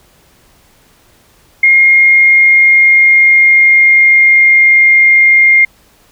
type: tone with pitch glide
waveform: sine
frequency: 2135 to 2119 Hz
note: C7 to C7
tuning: +34 to +21 cents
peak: -3 dBFS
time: 1.63-5.65 s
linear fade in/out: 5 ms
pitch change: -13 cents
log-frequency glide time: 1.8-4.94 s
effects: pink hiss -48 dBFS RMS until 6.11 s